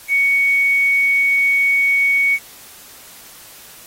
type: tone with quantisation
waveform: sine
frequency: 2230 Hz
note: C#7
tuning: 10 cents sharp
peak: -12 dBFS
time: 0.08-2.39 s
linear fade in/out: 50 ms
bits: 6
effects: white hiss -41 dBFS RMS until 3.86 s + AAC 48 kbps